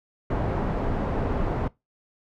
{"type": "low-pass noise", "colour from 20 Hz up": "pink", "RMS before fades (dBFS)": -26, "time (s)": [0.3, 1.68], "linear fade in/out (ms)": 5, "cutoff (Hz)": 910, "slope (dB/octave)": 12, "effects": ["noise-tail reverb RT60 0.2 s tail -21 dB re dry"]}